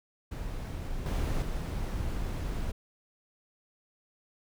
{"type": "noise with level steps", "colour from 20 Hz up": "brown", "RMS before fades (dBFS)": [-36, -29, -33], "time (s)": [0.31, 2.72], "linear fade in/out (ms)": 10, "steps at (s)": [1.06, 1.42], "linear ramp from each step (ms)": 2, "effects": []}